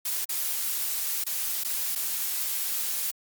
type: noise with dropouts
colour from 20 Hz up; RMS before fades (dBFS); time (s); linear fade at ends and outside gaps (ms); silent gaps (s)
blue; -29; 0.05-3.11; 5; 0.248-0.291 / 1.24-1.264 / 1.636-1.646 / 1.952-1.957
effects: Opus 48 kbps